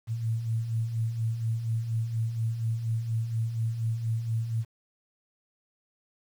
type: beating tone pair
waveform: sine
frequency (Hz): 110 / 114.2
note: A2 / A#2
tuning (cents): 0 / -35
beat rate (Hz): 4.2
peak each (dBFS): -35 / -27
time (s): 0.07-4.65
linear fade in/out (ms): 50
effects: 9-bit